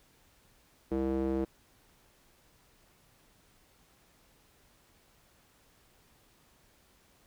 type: tone with band-pass filter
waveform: square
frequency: 66.2 Hz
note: C2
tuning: 21 cents sharp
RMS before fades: -31 dBFS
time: 0.91-1.45 s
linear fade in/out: 10 ms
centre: 370 Hz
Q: 2.6
effects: pink hiss -65 dBFS RMS until 7.26 s